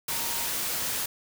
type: tone in noise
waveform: sine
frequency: 928 Hz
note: A#5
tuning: 8 cents flat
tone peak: -41 dBFS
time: 0.1-0.48 s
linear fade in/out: 5 ms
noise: white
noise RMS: -30 dBFS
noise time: 0.08-1.06 s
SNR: -14 dB
effects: none